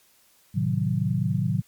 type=chord; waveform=sine; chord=A diminished seventh; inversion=none; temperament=equal; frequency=110 / 130.81 / 155.56 / 185 Hz; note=A2 / C3 / Eb3 / Gb3; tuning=0 / 0 / 0 / 0 cents; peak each=-27 dBFS; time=0.54-1.62 s; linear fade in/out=20 ms; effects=white hiss -60 dBFS RMS until 1.67 s + MP3 96 kbps